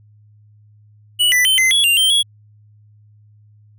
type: tone with pitch steps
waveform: square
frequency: 2943 / 1985 / 3082 / 2060 / 3369 / 2787 / 3136 / 3341 Hz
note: F#7 / B6 / G7 / C7 / G#7 / F7 / G7 / G#7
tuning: -10 / +8 / -30 / -28 / +24 / -4 / 0 / +10 cents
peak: -12 dBFS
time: 1.19-2.23 s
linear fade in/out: 20 ms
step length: 130 ms
effects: added 105 Hz sine -46 dBFS peak until 3.78 s